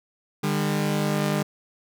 sawtooth tone pair together, 150.9 / 201.4 Hz, D3 / G3, +47 / +47 cents, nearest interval perfect fourth, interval 500 cents, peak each -21 dBFS, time 0.43-1.43 s, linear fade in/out 10 ms, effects none

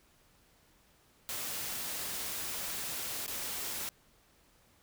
white noise with dropouts, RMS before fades -38 dBFS, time 1.29-3.89 s, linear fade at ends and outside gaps 0 ms, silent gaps 3.263-3.279 s, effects pink hiss -66 dBFS RMS until 4.82 s

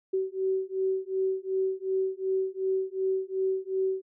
sine beating tone pair, 379.1 / 381.8 Hz, F#4 / G4, +42 / -46 cents, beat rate 2.7 Hz, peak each -29 dBFS, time 0.13-4.02 s, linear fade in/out 10 ms, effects none

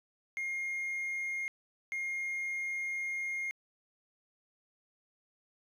triangle tone bursts at uneven times, 2132 Hz, C7, 32 cents sharp, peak -31 dBFS, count 2, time 0.37-1.48 / 1.92-3.51 s, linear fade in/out 0 ms, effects tanh soft clip ceiling -27 dBFS

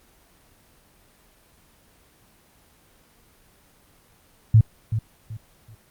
sine tone with echo, 110 Hz, A2, in tune, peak -9 dBFS, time 4.54-4.61 s, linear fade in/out 5 ms, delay 380 ms, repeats 3, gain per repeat -11 dB, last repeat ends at 5.75 s, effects pink hiss -57 dBFS RMS until 5.9 s + Opus 24 kbps

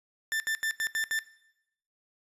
40% pulse tone bursts at uneven times, 1777 Hz, A6, 17 cents sharp, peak -27 dBFS, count 6, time 0.32-0.4 / 0.47-0.55 / 0.63-0.71 / 0.8-0.87 / 0.95-1.04 / 1.11-1.19 s, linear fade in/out 0 ms, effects noise-tail reverb RT60 0.8 s tail -18 dB re dry + resampled to 32000 Hz

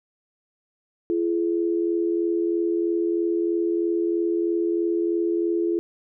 sine tone pair together, 340.3 / 423.4 Hz, F4 / G#4, -45 / +33 cents, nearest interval major third, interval 378 cents, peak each -21 / -27 dBFS, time 1.1-5.79 s, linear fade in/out 0 ms, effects none

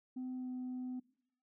sine tone with pitch glide, 255.2 to 253 Hz, C4 to B3, -43 to +42 cents, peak -37 dBFS, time 0.16-1 s, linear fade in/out 10 ms, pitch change -15 cents, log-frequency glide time 0.36-0.49 s, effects noise-tail reverb RT60 0.7 s tail -22 dB re dry + tanh soft clip ceiling -37 dBFS

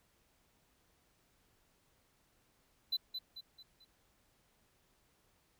triangle tone with echo, 4015 Hz, B7, 28 cents sharp, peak -30 dBFS, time 2.92-2.97 s, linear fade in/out 10 ms, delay 220 ms, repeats 4, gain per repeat -7 dB, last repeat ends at 3.85 s, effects pink hiss -73 dBFS RMS until 5.59 s

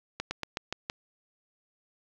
slowing click train, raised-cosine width 0.2 ms, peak -14 dBFS, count 6, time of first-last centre 0.2-0.899 s, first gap 110 ms, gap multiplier 1.12, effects low-pass 6000 Hz 12 dB/octave + 8-bit

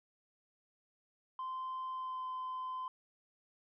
sine tone with pitch glide, 1037 to 1027.5 Hz, C6 to C6, -16 to -32 cents, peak -36 dBFS, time 1.39-2.88 s, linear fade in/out 2 ms, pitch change -16 cents, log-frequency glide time 1.91-2.25 s, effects tanh soft clip ceiling -36 dBFS

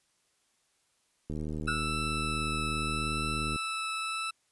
click train, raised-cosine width 3 ms, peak -24 dBFS, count 175, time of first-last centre 1.3-3.56 s, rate 77 Hz
20% pulse tone with vibrato, 1318.5 Hz, E6, in tune, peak -27 dBFS, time 1.67-4.31 s, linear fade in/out 10 ms, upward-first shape triangle, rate 0.78 Hz, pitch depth 10 cents each way
sine tone with exponential decay, 1440 Hz, F#6, 47 cents flat, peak -27 dBFS, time 1.68-1.92 s, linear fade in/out 2 ms, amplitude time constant 52 ms
effects white hiss -72 dBFS RMS until 4.51 s + resampled to 24000 Hz

